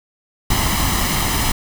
pink noise with comb filter, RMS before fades -18 dBFS, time 0.5-1.52 s, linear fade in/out 5 ms, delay 0.99 ms, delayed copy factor +0.6, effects none

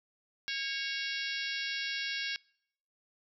harmonic tone with a mistuned harmonic, 554.4 Hz, C#5, in tune, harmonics 3 / 4 / 5 / 6 / 7 / 8 / 9 / 10, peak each -39 / -40 / -41 / -42 / -42 / -43 / -44 / -44 dBFS, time 0.48-2.36 s, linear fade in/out 0 ms, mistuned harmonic 3, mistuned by -34 cents, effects noise-tail reverb RT60 0.7 s tail -26 dB re dry

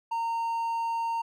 triangle tone, 920 Hz, A#5, 23 cents flat, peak -25 dBFS, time 0.11-1.22 s, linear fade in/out 10 ms, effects none

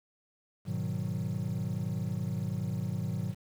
triangle chord, G# minor seventh, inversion none, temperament equal, 103.83 / 123.47 / 155.56 / 185 Hz, G#2 / B2 / D#3 / F#3, 0 / 0 / 0 / 0 cents, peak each -34 dBFS, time 0.65-3.35 s, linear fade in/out 50 ms, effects tanh soft clip ceiling -21 dBFS + 9-bit

